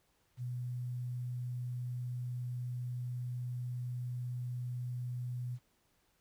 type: tone with quantisation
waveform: sine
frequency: 123.47 Hz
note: B2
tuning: in tune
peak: -36 dBFS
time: 0.37-5.59 s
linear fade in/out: 50 ms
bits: 11
effects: pink hiss -74 dBFS RMS until 6.2 s